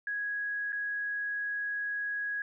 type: tone with dropouts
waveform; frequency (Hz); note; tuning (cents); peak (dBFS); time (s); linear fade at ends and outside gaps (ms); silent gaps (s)
sine; 1661.2; G#6; 0; -31; 0.07-2.42; 2; 0.722-0.728
effects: none